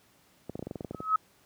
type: clicks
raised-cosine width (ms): 2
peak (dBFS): -22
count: 12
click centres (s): 0.496 / 0.555 / 0.593 / 0.626 / 0.67 / 0.711 / 0.757 / 0.808 / 0.847 / 0.91 / 0.947 / 1.004
type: tone with exponential growth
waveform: sine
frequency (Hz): 1281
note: E6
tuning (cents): -50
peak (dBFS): -18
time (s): 0.93-1.16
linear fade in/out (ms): 5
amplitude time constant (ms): 50
effects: pink hiss -63 dBFS RMS until 1.45 s + high-pass 100 Hz 12 dB/octave